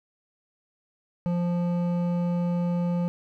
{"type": "tone with hard clipping", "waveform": "triangle", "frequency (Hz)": 174.61, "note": "F3", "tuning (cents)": 0, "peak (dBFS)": -25, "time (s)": [1.26, 3.08], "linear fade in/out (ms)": 0, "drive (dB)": 14, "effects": []}